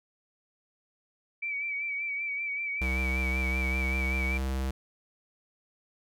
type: tone with vibrato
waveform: sine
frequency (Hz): 2297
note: D7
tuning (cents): -39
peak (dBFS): -30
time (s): 1.42-4.38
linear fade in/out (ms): 10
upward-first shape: sine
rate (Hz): 5.2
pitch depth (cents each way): 43
type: tone with pitch glide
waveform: square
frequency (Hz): 65.41 to 65.94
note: C2 to C2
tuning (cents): 0 to +14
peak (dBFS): -29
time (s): 2.81-4.71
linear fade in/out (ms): 5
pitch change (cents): +14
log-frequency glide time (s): 3.56-3.95
effects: none